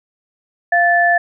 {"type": "tone pair together", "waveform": "sine", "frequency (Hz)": [694, 1750.1], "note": ["F5", "A6"], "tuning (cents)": [-11, -10], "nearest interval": "octave + major third", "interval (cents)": 1601, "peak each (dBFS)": -13, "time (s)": [0.72, 1.18], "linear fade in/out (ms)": 5, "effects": []}